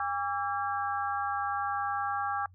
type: harmonic tone with a mistuned harmonic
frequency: 269.9 Hz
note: C#4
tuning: 46 cents flat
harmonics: 3 / 4 / 5 / 6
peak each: -32 / -34 / -36 / -38 dBFS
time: 0-2.46 s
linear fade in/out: 2 ms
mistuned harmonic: 4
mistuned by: +110 cents
effects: noise-tail reverb RT60 0.1 s tail -26 dB re dry + added 91 Hz sine -53 dBFS peak until 2.54 s